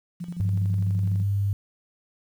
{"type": "tone with tremolo", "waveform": "sine", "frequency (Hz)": 174.1, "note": "F3", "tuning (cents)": -5, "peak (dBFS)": -29, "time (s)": [0.2, 1.23], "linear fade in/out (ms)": 10, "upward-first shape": "square", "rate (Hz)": 12, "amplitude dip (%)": 65}
{"type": "tone", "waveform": "sine", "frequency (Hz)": 100, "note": "G2", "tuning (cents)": 35, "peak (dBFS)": -21, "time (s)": [0.4, 1.53], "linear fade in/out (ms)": 0}
{"effects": ["9-bit"]}